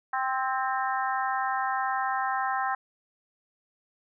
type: harmonic tone with a mistuned harmonic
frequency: 261.6 Hz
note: C4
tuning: in tune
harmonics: 3 / 4 / 5 / 6 / 7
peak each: -29 / -31 / -33 / -35 / -36 dBFS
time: 0.13-2.75 s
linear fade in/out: 5 ms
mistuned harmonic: 6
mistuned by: +22 cents
effects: none